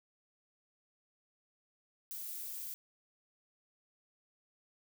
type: noise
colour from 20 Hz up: violet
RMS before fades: -43 dBFS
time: 2.11-2.74 s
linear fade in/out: 0 ms
effects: none